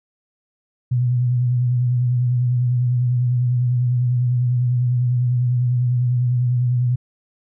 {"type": "tone with vibrato", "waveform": "sine", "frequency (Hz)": 123.47, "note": "B2", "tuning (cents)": 0, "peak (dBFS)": -15, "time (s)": [0.91, 6.96], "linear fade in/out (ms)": 10, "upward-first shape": "sine", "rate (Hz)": 10, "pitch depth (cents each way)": 39, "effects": []}